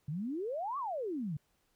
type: exponential two-way sweep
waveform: sine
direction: up then down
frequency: 137.4 to 1174.7 to 137.4 Hz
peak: -34 dBFS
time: 0.08-1.37 s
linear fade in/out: 5 ms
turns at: 0.78 s
effects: pink hiss -75 dBFS RMS until 1.75 s